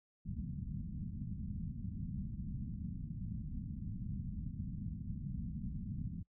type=low-pass noise; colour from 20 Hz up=white; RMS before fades=-42 dBFS; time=0.25-6.23 s; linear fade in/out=10 ms; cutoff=220 Hz; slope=48 dB/octave; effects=noise-tail reverb RT60 0.1 s tail -22 dB re dry